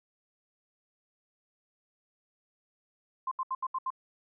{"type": "tone bursts", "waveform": "sine", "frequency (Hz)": 1046.5, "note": "C6", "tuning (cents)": 0, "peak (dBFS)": -29, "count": 6, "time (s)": [3.27, 3.904], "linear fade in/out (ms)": 5, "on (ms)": 44, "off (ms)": 74, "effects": []}